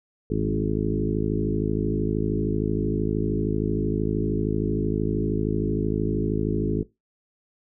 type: harmonic tone with a mistuned harmonic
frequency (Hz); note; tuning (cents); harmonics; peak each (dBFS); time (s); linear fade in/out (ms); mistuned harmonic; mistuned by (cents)
53; G#1; +36; 1 / 2 / 3 / 4 / 5 / 6 / 7 / 8; -30 / -30 / -30 / -30 / -30 / -30 / -30 / -30; 0.3-6.83; 5; 3; +23
effects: noise-tail reverb RT60 0.2 s tail -19 dB re dry